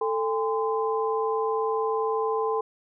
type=tone cluster; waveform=sine; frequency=442.2 / 810 / 1029 Hz; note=A4 / G#5 / C6; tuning=+9 / -43 / -29 cents; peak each=-25 / -31 / -29 dBFS; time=0.01-2.61 s; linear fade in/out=5 ms; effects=none